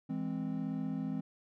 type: chord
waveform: triangle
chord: E augmented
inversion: none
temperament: equal with one note detuned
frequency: 164.81 / 206.3 / 261.6 Hz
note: E3 / G#3 / B#3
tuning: 0 / -11 / 0 cents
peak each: -37 / -37 / -35 dBFS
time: 0.09-1.21 s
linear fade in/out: 10 ms
effects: none